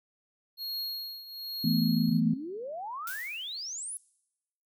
square tone with tremolo, 4289 Hz, C8, 42 cents sharp, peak -32 dBFS, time 0.57-2.21 s, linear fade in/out 50 ms, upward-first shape triangle, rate 1.1 Hz, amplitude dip 80%
sine chord, E suspended fourth, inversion none, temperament equal, 164.81 / 220 / 246.9 Hz, E3 / A3 / B3, 0 / 0 / 0 cents, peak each -28 dBFS, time 1.64-2.34 s, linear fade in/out 5 ms
sine exponential sweep, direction up, 141.8 to 11000 Hz, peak -35 dBFS, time 2.09-3.97 s, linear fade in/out 0 ms
blue noise with exponential decay, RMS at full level -38 dBFS, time 3.07-3.76 s, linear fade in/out 2 ms, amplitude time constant 150 ms
effects noise-tail reverb RT60 0.9 s tail -23 dB re dry

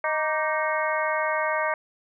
harmonic tone with a mistuned harmonic, 311.1 Hz, D#4, in tune, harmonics 2 / 3 / 4 / 5 / 6 / 7, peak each -27 / -29 / -30 / -31 / -32 / -32 dBFS, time 0.04-1.74 s, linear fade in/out 2 ms, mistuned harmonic 4, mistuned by -100 cents, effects none

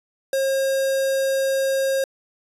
square tone with notch filter, 538 Hz, C5, 48 cents sharp, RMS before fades -21 dBFS, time 0.33-2.04 s, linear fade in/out 2 ms, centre 2400 Hz, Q 1.3, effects resampled to 32000 Hz

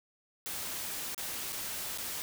white noise with dropouts, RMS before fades -38 dBFS, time 0.46-2.22 s, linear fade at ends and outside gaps 0 ms, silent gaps 1.146-1.179 / 1.523-1.528 / 1.976-1.984 s, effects none

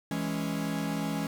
45% pulse chord, C# minor, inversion first, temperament equal, 164.81 / 207.7 / 277.2 Hz, E3 / G#3 / C#4, 0 / 0 / 0 cents, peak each -34 dBFS, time 0.11-1.27 s, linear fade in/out 2 ms, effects 9-bit

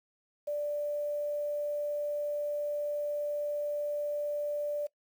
sine tone with quantisation, 587.3 Hz, D5, in tune, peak -30 dBFS, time 0.47-4.87 s, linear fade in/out 10 ms, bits 9, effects noise-tail reverb RT60 0.1 s tail -21 dB re dry

